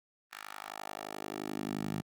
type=tone with high-pass filter sweep; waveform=10% pulse; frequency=51.5 Hz; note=G#1; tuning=14 cents flat; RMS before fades=-40 dBFS; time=0.31-2.02 s; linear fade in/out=20 ms; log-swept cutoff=1500 to 150 Hz; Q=1.7; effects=Opus 32 kbps